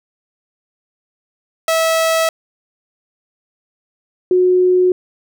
sawtooth / sine tone pair in turn, 650 / 364.8 Hz, E5 / F#4, -24 / -24 cents, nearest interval minor seventh, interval 1000 cents, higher first, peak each -9 dBFS, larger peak neither, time 1.68-2.29 / 4.31-4.92 s, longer neither, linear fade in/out 2 ms, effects none

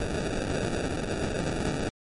white noise with sample-and-hold, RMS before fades -29 dBFS, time 0-1.89 s, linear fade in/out 2 ms, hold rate 1050 Hz, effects MP3 48 kbps

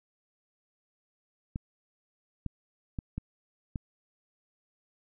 clicks, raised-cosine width 5 ms, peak -21 dBFS, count 5, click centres 1.559 / 2.463 / 2.988 / 3.18 / 3.758 s, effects none

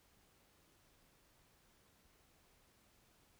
silence, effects pink hiss -71 dBFS RMS until 3.39 s

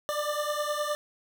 25% pulse beating tone pair, 590 / 599.7 Hz, D5 / D5, +8 / +36 cents, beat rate 9.7 Hz, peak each -27 / -28 dBFS, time 0.09-0.95 s, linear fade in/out 0 ms, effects none

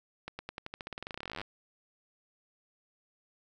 accelerating click train, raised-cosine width 0.3 ms, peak -23 dBFS, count 29, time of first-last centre 0.28-1.415 s, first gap 110 ms, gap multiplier 0.91, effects none

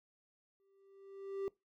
triangle tone with exponential growth, 392 Hz, G4, in tune, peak -32 dBFS, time 0.6-1.48 s, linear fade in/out 0 ms, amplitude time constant 190 ms, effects noise-tail reverb RT60 0.2 s tail -22 dB re dry

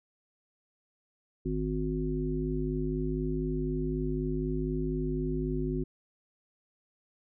harmonic tone with a mistuned harmonic, 52 Hz, G#1, 3 cents sharp, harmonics 1 / 3 / 5 / 7, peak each -34 / -34 / -34 / -34 dBFS, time 1.45-5.84 s, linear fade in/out 10 ms, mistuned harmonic 1, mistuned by -23 cents, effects none

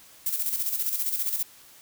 violet noise with tremolo, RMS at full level -26 dBFS, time 0.26-1.43 s, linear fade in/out 5 ms, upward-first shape square, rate 15 Hz, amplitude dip 55%, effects white hiss -52 dBFS RMS until 1.81 s

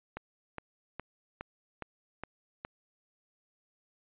click train, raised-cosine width 0.5 ms, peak -23 dBFS, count 7, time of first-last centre 0.17-2.649 s, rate 2.42 Hz, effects resampled to 8000 Hz

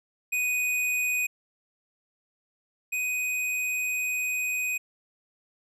square tone pair in turn, 2489 / 2499 Hz, D#7 / D#7, 0 / +7 cents, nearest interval unison, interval 7 cents, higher second, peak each -25 / -27 dBFS, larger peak first, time 0.32-1.27 / 2.92-4.78 s, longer second, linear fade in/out 10 ms, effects resampled to 32000 Hz

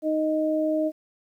sine tone pair together, 311.1 / 622.3 Hz, D#4 / D#5, 0 / 0 cents, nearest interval octave, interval 1200 cents, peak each -24 dBFS, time 0.02-0.92 s, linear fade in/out 50 ms, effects 10-bit

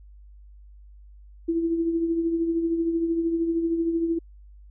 sine tone with tremolo, 332.5 Hz, E4, 15 cents sharp, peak -19 dBFS, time 1.48-4.19 s, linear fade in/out 10 ms, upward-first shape triangle, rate 13 Hz, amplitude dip 55%, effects added 50 Hz sine -45 dBFS peak until 4.7 s

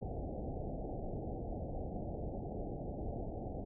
pink low-pass noise, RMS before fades -41 dBFS, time 0.01-3.65 s, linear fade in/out 20 ms, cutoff 790 Hz, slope 96 dB/octave, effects none

